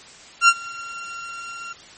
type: tone with ADSR envelope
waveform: 30% pulse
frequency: 1379 Hz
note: F6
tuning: 22 cents flat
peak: -5 dBFS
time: 0.41-1.73 s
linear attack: 68 ms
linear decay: 53 ms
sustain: -24 dB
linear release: 4 ms
effects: white hiss -44 dBFS RMS until 1.97 s + MP3 32 kbps